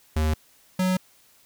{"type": "tone pair in turn", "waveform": "square", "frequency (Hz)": [77.78, 184.99], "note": ["D#2", "F#3"], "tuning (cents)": [0, 0], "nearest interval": "octave + minor third", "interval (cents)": 1500, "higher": "second", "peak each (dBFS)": -21, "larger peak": "neither", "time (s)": [[0.16, 0.34], [0.79, 0.97]], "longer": "neither", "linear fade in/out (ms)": 5, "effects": ["white hiss -58 dBFS RMS until 1.45 s"]}